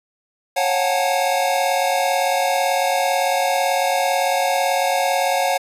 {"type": "tone cluster", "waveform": "square", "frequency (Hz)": [549, 723, 761, 850, 900], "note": ["C#5", "F#5", "F#5", "G#5", "A5"], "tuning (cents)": [-17, -40, 48, 40, 39], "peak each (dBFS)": [-23, -21, -26, -27, -29], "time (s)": [0.56, 5.58], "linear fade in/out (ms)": 10, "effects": ["resampled to 32000 Hz"]}